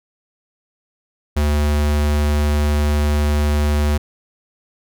square tone, 74 Hz, D2, 14 cents sharp, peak -15 dBFS, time 1.36-3.98 s, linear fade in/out 10 ms, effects none

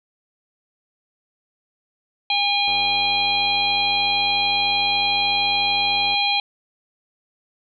harmonic tone, 812 Hz, G#5, 39 cents flat, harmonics 1 / 3 / 4 / 5, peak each -23 / -23 / -23 / -23 dBFS, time 2.3-6.4 s, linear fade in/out 2 ms
click train, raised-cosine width 1 ms, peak -24 dBFS, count 325, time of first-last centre 2.68-6.142 s, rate 93.6 Hz
effects none

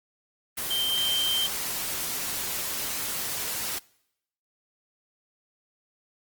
sine tone in noise, 3136 Hz, G7, in tune, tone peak -24 dBFS, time 0.7-1.47 s, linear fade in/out 10 ms, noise white, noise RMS -31 dBFS, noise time 0.57-3.79 s, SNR +4 dB, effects noise-tail reverb RT60 0.8 s tail -24 dB re dry + Opus 24 kbps

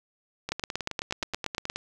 two click trains, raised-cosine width 0.2 ms, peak -15 / -11 dBFS, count 13 / 11, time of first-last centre 0.49-1.76 / 0.52-1.699 s, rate 9.45 / 8.48 Hz, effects none

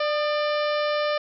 harmonic tone with a mistuned harmonic, 594 Hz, D5, 20 cents sharp, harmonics 1 / 2 / 3 / 4 / 5 / 6 / 7 / 8 / 9, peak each -23 / -29 / -33 / -35 / -37 / -39 / -40 / -41 / -42 dBFS, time 0-1.18 s, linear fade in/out 5 ms, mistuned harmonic 2, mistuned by +44 cents, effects none

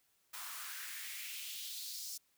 white noise with high-pass filter sweep, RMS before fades -45 dBFS, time 0.33-2.18 s, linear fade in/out 10 ms, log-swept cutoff 1000 to 5600 Hz, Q 2.6, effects white hiss -75 dBFS RMS until 2.37 s

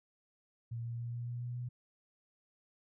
sine tone with pitch steps, 116.54 / 117.55 / 118.58 / 119.61 / 120.65 / 121.7 / 122.76 Hz, A#2 / A#2 / A#2 / A#2 / B2 / B2 / B2, 0 / +15 / +30 / +45 / -40 / -25 / -10 cents, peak -37 dBFS, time 0.71-1.69 s, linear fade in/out 10 ms, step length 140 ms, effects none

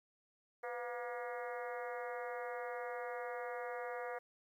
harmonic tone with a mistuned harmonic, 238.5 Hz, A#3, 40 cents sharp, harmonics 2 / 3 / 4 / 5 / 6 / 7 / 8 / 9, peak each -43 / -46 / -52 / -51 / -52 / -53 / -53 / -56 dBFS, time 0.63-4.19 s, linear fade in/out 10 ms, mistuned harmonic 2, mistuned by +72 cents, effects 12-bit

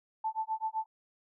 sine tone with tremolo, 880 Hz, A5, in tune, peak -28 dBFS, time 0.24-0.86 s, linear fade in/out 5 ms, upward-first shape sine, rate 7.8 Hz, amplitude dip 100%, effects none

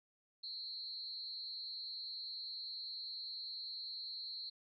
sine tone with amplitude modulation, 4195 Hz, C8, 4 cents sharp, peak -38 dBFS, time 0.43-4.5 s, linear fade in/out 10 ms, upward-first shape sine, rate 230 Hz, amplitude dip 100%, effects MP3 64 kbps

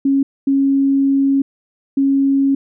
sine tone bursts at uneven times, 274.3 Hz, C#4, 18 cents flat, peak -11 dBFS, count 3, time 0.05-0.23 / 0.47-1.42 / 1.97-2.55 s, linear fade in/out 5 ms, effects none

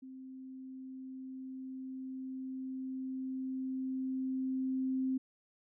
sine tone with level ramp, 261.6 Hz, C4, in tune, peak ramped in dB -46 to -30 dBFS, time 0.02-5.18 s, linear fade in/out 10 ms, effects none

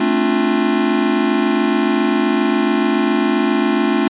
square chord, D minor seventh, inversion second, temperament equal with one note detuned, 220 / 266.4 / 293.7 / 349.2 Hz, A3 / C4 / D4 / F4, 0 / +31 / 0 / 0 cents, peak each -20 dBFS, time 0-4.08 s, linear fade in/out 5 ms, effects resampled to 8000 Hz

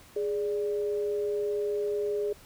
sine tone pair together, 414.3 / 585.9 Hz, G#4 / D5, -4 / -4 cents, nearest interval tritone, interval 600 cents, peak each -27 / -37 dBFS, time 0.16-2.33 s, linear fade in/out 5 ms, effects pink hiss -54 dBFS RMS until 2.45 s

